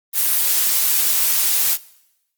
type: noise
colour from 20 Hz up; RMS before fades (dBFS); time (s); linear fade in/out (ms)
blue; -17; 0.13-1.78; 50
effects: noise-tail reverb RT60 0.9 s tail -21 dB re dry + Opus 32 kbps